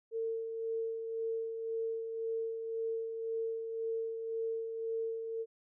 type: tone with tremolo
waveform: sine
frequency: 452.1 Hz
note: A4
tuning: 47 cents sharp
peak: -32 dBFS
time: 0.11-5.46 s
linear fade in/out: 50 ms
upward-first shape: sine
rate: 1.9 Hz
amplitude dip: 45%
effects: none